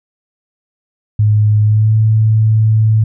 sine tone with pitch glide, 106 to 109.55 Hz, G#2 to A2, +36 to -7 cents, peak -7 dBFS, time 1.19-3.04 s, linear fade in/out 5 ms, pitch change +57 cents, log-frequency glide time 1.63-1.94 s, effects none

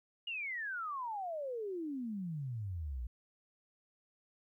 sine exponential sweep, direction down, 2900 to 56.3 Hz, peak -37 dBFS, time 0.27-3.07 s, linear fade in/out 5 ms, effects 13-bit

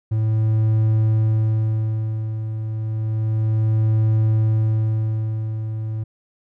triangle tone with tremolo, 109.7 Hz, A2, 5 cents flat, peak -12 dBFS, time 0.11-6.04 s, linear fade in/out 10 ms, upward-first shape sine, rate 0.31 Hz, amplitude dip 65%, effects none

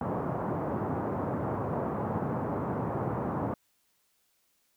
pink band-pass noise, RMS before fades -32 dBFS, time 0.01-3.54 s, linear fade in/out 2 ms, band 100 to 1100 Hz, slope 24 dB/octave, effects white hiss -72 dBFS RMS until 4.76 s

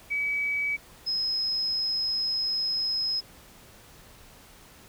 sine tone pair in turn, 2281 / 5121 Hz, C#7 / D#8, +49 / +49 cents, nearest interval octave + major second, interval 1400 cents, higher second, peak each -25 dBFS, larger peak neither, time 0.1-0.77 / 1.06-3.21 s, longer second, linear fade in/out 20 ms, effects pink hiss -52 dBFS RMS until 4.88 s

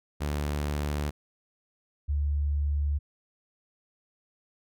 sawtooth / sine tone pair in turn, 73.42 / 72.53 Hz, D2 / D2, 0 / -21 cents, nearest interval unison, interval 21 cents, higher first, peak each -24 dBFS, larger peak neither, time 0.2-1.11 / 2.08-2.99 s, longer neither, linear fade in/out 20 ms, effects none

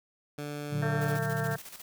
15% pulse tone, 146.6 Hz, D3, 3 cents flat, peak -29 dBFS, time 0.38-1.17 s, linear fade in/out 5 ms
triangle chord, Bb augmented, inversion none, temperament equal, 116.54 / 146.83 / 185 Hz, Bb2 / D3 / F#3, 0 / 0 / 0 cents, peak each -34 / -30 / -36 dBFS, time 0.7-1.58 s, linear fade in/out 50 ms
harmonic tone, 225.7 Hz, A3, 44 cents sharp, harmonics 2 / 3 / 4 / 5 / 6 / 7 / 8, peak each -37 / -36 / -43 / -46 / -42 / -37 / -42 dBFS, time 0.82-1.56 s, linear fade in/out 5 ms
white noise with tremolo, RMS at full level -44 dBFS, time 1.01-1.82 s, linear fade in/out 5 ms, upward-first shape square, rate 14 Hz, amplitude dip 60%
effects none

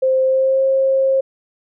sine tone with pitch glide, 523.3 to 534.9 Hz, C5 to C5, 0 to +38 cents, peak -12 dBFS, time 0.02-1.21 s, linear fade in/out 10 ms, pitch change +38 cents, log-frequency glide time 0.23-0.63 s, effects none

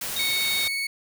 white noise, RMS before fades -31 dBFS, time 0.01-0.68 s, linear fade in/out 5 ms
sine tone, 3729 Hz, A#7, in tune, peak -26 dBFS, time 0.16-0.68 s, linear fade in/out 5 ms
30% pulse tone with vibrato, 2217 Hz, C#7, in tune, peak -23 dBFS, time 0.19-0.87 s, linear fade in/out 5 ms, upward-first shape sine, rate 19 Hz, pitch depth 12 cents each way
effects none

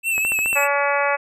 square tone with vibrato, 2637 Hz, E7, in tune, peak -19 dBFS, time 0.03-0.68 s, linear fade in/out 50 ms, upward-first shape sine, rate 4.8 Hz, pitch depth 51 cents each way
click train, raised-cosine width 0.5 ms, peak -15 dBFS, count 6, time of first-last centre 0.18-0.53 s, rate 14.3 Hz
harmonic tone, 284 Hz, C#4, 42 cents sharp, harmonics 2 / 3 / 4 / 5 / 6 / 7 / 8 / 9, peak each -22 / -24 / -25 / -26 / -27 / -27 / -28 / -29 dBFS, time 0.55-1.17 s, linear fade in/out 20 ms
effects none

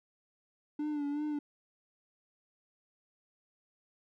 triangle tone with vibrato, 293.7 Hz, D4, in tune, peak -30 dBFS, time 0.79-1.39 s, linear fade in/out 5 ms, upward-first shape sine, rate 2.7 Hz, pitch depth 49 cents each way, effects none

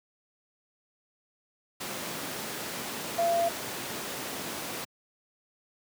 sine tone in noise, 681 Hz, F5, 44 cents flat, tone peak -23 dBFS, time 3.18-3.49 s, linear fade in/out 10 ms, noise pink, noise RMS -35 dBFS, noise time 1.8-4.85 s, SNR +9 dB, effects high-pass 200 Hz 12 dB/octave

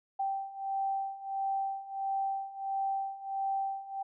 sine beating tone pair, 780 / 781.5 Hz, G5 / G5, -9 / -6 cents, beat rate 1.5 Hz, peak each -36 / -33 dBFS, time 0.19-4.03 s, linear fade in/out 10 ms, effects none

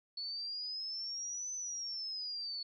sine exponential two-way sweep, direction up then down, 4408 to 6100 to 4408 Hz, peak -38 dBFS, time 0.17-2.63 s, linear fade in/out 5 ms, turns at 1.53 s, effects none

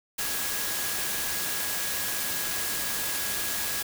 sine tone in noise, 1661.2 Hz, G#6, in tune, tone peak -39 dBFS, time 0.18-3.83 s, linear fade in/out 10 ms, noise white, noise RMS -30 dBFS, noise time 0.18-3.83 s, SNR -12 dB, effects none

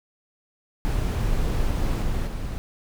brown noise with level steps, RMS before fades -23 / -25 / -29 dBFS, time 0.85-2.58 s, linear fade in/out 0 ms, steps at 2.02 / 2.27 s, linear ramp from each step 5 ms, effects none

